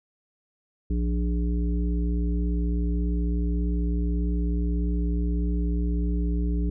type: harmonic tone with a mistuned harmonic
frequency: 59.1 Hz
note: A#1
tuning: 24 cents sharp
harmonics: 1 / 3 / 5 / 7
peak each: -23 / -30 / -33 / -39 dBFS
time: 0.9-6.7 s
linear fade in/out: 5 ms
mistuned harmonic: 3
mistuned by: -16 cents
effects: none